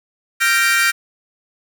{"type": "chord", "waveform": "40% pulse", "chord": "G minor seventh", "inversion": "third", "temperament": "equal with one note detuned", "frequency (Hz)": [1381.7, 1568, 1864.7, 2349], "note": ["F6", "G6", "Bb6", "D7"], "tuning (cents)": [-19, 0, 0, 0], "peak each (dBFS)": -18, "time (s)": [0.4, 0.92], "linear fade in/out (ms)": 20, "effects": []}